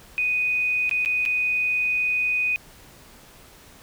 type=tone with dropouts; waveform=sine; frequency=2489 Hz; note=D#7; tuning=in tune; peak=-20 dBFS; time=0.18-2.56 s; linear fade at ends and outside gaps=0 ms; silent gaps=0.894-0.912 / 1.049-1.059 / 1.253-1.26 s; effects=pink hiss -49 dBFS RMS until 3.82 s